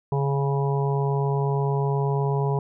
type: harmonic tone with a mistuned harmonic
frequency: 139.1 Hz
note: C#3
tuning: 6 cents sharp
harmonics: 1 / 3 / 4 / 5 / 6 / 7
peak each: -22 / -27 / -40 / -35 / -34 / -32 dBFS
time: 0.12-2.59 s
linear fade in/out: 2 ms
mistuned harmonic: 1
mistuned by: +17 cents
effects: none